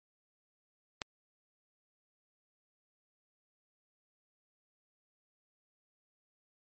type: click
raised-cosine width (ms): 0.2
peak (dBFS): -17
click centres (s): 1.018
effects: MP3 32 kbps